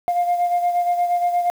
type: beating tone pair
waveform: sine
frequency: 703 / 711.5 Hz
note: F5 / F5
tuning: +11 / +32 cents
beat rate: 8.5 Hz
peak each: -16 / -23 dBFS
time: 0.08-1.5 s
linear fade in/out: 0 ms
effects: tanh soft clip ceiling -13 dBFS + 7-bit